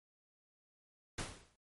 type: noise with exponential decay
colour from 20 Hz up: pink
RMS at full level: -37 dBFS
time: 1.18-1.56 s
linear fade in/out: 5 ms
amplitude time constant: 82 ms
effects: MP3 48 kbps